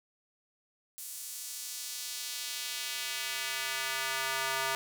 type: tone with high-pass filter sweep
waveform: square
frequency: 133.5 Hz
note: C3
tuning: 35 cents sharp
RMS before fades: -36 dBFS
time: 0.98-4.75 s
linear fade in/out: 0 ms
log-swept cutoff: 8900 to 1000 Hz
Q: 0.95
effects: none